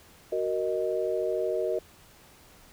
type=chord; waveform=sine; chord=D# minor; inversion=first; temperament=just; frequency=373.4 / 466.7 / 622.3 Hz; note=F#4 / A#4 / D#5; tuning=+16 / +2 / 0 cents; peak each=-30 dBFS; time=0.32-1.79 s; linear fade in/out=5 ms; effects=pink hiss -55 dBFS RMS until 2.72 s